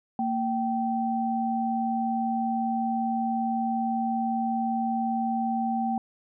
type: tone pair together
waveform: sine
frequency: 230 / 775.3 Hz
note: A#3 / G5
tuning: -23 / -19 cents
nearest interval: octave + major sixth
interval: 2104 cents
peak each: -27 dBFS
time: 0.19-5.98 s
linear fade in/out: 2 ms
effects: none